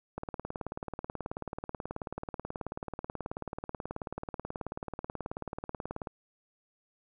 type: click train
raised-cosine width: 1 ms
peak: -22 dBFS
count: 110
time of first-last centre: 0.18-6.072 s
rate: 18.5 Hz
effects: none